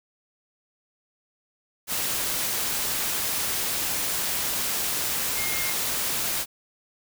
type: tone in noise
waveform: sine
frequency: 2130 Hz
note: C7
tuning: 30 cents sharp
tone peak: -32 dBFS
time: 5.34-5.75 s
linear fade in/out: 50 ms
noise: white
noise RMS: -27 dBFS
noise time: 1.87-6.46 s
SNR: -8 dB
effects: none